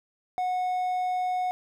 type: tone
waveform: triangle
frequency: 732 Hz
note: F#5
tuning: 19 cents flat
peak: -23 dBFS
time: 0.38-1.51 s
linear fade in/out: 0 ms
effects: none